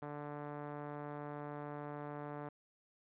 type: tone with low-pass filter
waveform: 5% pulse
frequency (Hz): 146.83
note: D3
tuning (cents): 0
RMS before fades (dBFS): -45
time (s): 0.02-2.49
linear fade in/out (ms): 5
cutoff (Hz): 1000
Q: 0.57
effects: resampled to 8000 Hz + 11-bit